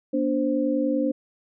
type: tone cluster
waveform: sine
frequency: 240 / 290.2 / 522 Hz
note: B3 / D4 / C5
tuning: -49 / -21 / -4 cents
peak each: -27 / -23 / -26 dBFS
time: 0.13-1.12 s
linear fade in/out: 10 ms
effects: none